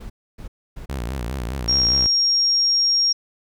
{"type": "noise bursts", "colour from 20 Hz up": "brown", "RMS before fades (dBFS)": -34, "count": 3, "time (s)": [0, 0.86], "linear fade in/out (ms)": 10, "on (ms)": 100, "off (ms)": 280}
{"type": "tone with vibrato", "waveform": "sawtooth", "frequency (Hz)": 62.5, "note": "B1", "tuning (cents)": 21, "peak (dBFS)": -21, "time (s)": [0.89, 2.07], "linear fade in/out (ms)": 10, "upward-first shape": "sine", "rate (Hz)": 4.9, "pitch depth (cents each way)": 180}
{"type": "tone", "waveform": "sine", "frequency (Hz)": 5580, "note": "F8", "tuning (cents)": -2, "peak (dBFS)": -15, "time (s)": [1.68, 3.13], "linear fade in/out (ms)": 10}
{"effects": []}